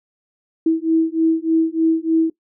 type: beating tone pair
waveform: sine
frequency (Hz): 322.7 / 326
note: E4 / E4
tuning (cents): -37 / -19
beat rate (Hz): 3.3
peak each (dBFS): -17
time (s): 0.66-2.3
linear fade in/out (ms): 5
effects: noise-tail reverb RT60 0.1 s tail -19 dB re dry